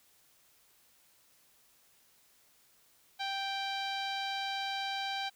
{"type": "tone with low-pass filter", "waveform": "sawtooth", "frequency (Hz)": 784, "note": "G5", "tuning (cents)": 0, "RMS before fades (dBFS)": -36, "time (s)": [3.19, 5.3], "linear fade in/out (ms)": 20, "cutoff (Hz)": 4000, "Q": 3.1, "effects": ["white hiss -66 dBFS RMS until 5.35 s"]}